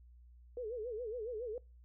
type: tone with vibrato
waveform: sine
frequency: 460.6 Hz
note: A#4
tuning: 21 cents flat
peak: -38 dBFS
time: 0.57-1.58 s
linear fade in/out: 2 ms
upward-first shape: sine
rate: 7.2 Hz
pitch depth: 160 cents each way
effects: noise-tail reverb RT60 0.3 s tail -25 dB re dry + added 60 Hz sine -56 dBFS peak until 1.84 s